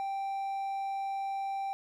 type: tone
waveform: triangle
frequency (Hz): 784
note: G5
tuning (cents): 0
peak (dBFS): -30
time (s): 0-1.73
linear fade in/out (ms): 0
effects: none